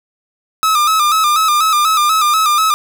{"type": "tone with vibrato", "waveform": "45% pulse", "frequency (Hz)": 1244.5, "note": "D#6", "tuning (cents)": 0, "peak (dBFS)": -10, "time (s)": [0.63, 2.74], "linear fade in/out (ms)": 0, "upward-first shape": "square", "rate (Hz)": 4.1, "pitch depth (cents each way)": 62, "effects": []}